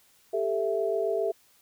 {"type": "tone cluster", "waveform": "sine", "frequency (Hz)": [395.9, 443.2, 662], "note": ["G4", "A4", "E5"], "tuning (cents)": [17, 13, 7], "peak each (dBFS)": -29, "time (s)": [0.33, 1.32], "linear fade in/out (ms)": 10, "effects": ["white hiss -62 dBFS RMS until 1.61 s"]}